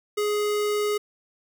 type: tone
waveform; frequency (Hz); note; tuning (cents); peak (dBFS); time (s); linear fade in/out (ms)
square; 417.3; G#4; +8; -23; 0.17-0.98; 10
effects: none